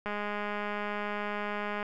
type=click train; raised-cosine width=0.5 ms; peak=-20 dBFS; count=367; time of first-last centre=0.06-1.828 s; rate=207 Hz; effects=none